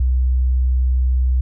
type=tone; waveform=sine; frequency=63.4 Hz; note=B1; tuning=46 cents sharp; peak=-13 dBFS; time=0-1.41 s; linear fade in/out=5 ms; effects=none